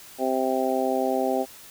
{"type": "harmonic tone", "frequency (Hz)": 130.81, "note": "C3", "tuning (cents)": 0, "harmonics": [2, 3, 4, 5, 6], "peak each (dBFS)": [-28, -28, -28, -28, -28], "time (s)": [0.18, 1.46], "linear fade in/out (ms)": 50, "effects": ["white hiss -46 dBFS RMS until 1.7 s"]}